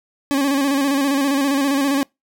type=tone with vibrato; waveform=40% pulse; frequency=277.3 Hz; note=C#4; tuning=1 cent sharp; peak=-15 dBFS; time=0.31-2.03 s; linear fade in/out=0 ms; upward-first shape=square; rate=15 Hz; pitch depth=47 cents each way; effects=noise-tail reverb RT60 0.2 s tail -26 dB re dry